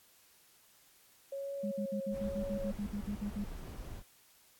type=tone with vibrato; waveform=sine; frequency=550 Hz; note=C#5; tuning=14 cents flat; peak=-37 dBFS; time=1.32-2.71 s; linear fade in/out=5 ms; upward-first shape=triangle; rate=1.1 Hz; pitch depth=25 cents each way
type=tone bursts; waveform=sine; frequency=204.9 Hz; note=G#3; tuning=23 cents flat; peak=-34 dBFS; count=13; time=1.63-3.445 s; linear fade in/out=10 ms; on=87 ms; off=57 ms
type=noise; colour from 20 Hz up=brown; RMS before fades=-44 dBFS; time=2.11-4.03 s; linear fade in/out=50 ms
effects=white hiss -64 dBFS RMS until 4.59 s + AAC 64 kbps